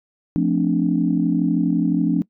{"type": "chord", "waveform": "sine", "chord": "D minor seventh", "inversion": "first", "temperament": "equal", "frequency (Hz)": [174.61, 220, 261.6, 293.7], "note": ["F3", "A3", "C4", "D4"], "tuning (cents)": [0, 0, 0, 0], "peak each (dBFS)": [-20, -23, -22, -20], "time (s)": [0.36, 2.22], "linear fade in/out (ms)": 0, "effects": ["noise-tail reverb RT60 0.1 s tail -22 dB re dry", "tanh soft clip ceiling -5 dBFS"]}